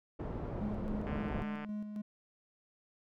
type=low-pass noise; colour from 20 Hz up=pink; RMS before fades=-39 dBFS; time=0.19-1.43 s; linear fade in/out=10 ms; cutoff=670 Hz; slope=12 dB/octave
type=tone with tremolo; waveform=triangle; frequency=210 Hz; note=G#3; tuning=19 cents sharp; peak=-34 dBFS; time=0.61-2.02 s; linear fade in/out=10 ms; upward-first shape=square; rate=3.7 Hz; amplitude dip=45%
type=click train; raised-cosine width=0.5 ms; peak=-30 dBFS; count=87; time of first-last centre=1.07-1.647 s; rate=149 Hz
effects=none